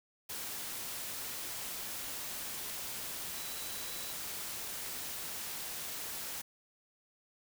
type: tone in noise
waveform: sine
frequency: 3951 Hz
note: B7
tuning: in tune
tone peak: -50 dBFS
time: 3.36-4.13 s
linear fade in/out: 10 ms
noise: white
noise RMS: -41 dBFS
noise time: 0.29-6.42 s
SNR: -12 dB
effects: none